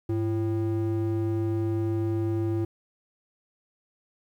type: ring-modulated tone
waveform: triangle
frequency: 220 Hz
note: A3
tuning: in tune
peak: -19 dBFS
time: 0.09-2.65 s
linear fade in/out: 5 ms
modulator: 117 Hz
effects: 10-bit